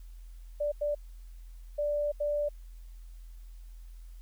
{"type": "tone bursts at uneven times", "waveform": "sine", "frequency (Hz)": 587.3, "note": "D5", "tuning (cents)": 0, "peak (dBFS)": -27, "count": 4, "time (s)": [[0.6, 0.72], [0.81, 0.95], [1.78, 2.12], [2.2, 2.49]], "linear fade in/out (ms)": 10, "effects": ["added 42 Hz sine -44 dBFS peak until 4.21 s", "white hiss -67 dBFS RMS until 4.21 s"]}